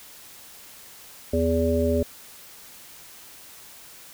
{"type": "harmonic tone", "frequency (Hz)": 82.5, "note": "E2", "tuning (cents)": 2, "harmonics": [1, 3, 5, 7], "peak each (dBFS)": [-25, -25, -25, -25], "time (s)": [1.33, 2.03], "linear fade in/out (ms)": 5, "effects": ["white hiss -46 dBFS RMS until 4.13 s"]}